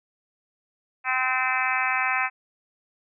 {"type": "harmonic tone", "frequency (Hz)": 257.7, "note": "C4", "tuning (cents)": -26, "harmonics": [3, 4, 5, 6, 7, 8, 9, 10], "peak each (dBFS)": [-30, -30, -30, -30, -30, -30, -30, -30], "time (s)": [1.04, 2.3], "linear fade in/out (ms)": 50, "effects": []}